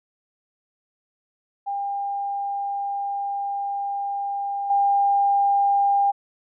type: tone with level steps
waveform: sine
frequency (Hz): 801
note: G5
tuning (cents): +37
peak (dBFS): -24 / -16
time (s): 1.66-6.12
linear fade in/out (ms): 20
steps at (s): 4.7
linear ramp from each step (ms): 5
effects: none

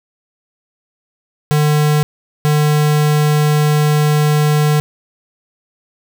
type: tone bursts at uneven times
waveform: square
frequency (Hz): 150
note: D3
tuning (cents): +37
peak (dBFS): -11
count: 2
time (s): 1.51-2.03 / 2.45-4.8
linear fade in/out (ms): 0
effects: none

